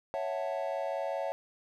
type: chord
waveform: triangle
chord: F# minor seventh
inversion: second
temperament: equal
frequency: 554.4 / 659.3 / 740 / 880 Hz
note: C#5 / E5 / F#5 / A5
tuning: 0 / 0 / 0 / 0 cents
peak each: -33 / -34 / -37 / -39 dBFS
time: 0.14-1.32 s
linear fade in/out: 0 ms
effects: none